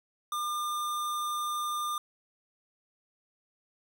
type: tone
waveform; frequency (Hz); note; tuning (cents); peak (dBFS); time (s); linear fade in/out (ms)
square; 1202; D6; +40; -31; 0.32-1.98; 2
effects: none